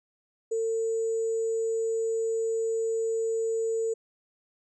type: tone with sample-and-hold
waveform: sine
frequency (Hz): 450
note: A4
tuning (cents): +39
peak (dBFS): -25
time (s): 0.51-3.94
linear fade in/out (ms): 10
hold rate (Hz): 7350
effects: resampled to 22050 Hz